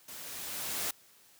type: noise with level ramp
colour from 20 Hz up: white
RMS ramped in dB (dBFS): -46 to -33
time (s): 0.08-0.91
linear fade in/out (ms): 5
effects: white hiss -61 dBFS RMS until 1.39 s + high-pass 60 Hz 12 dB/octave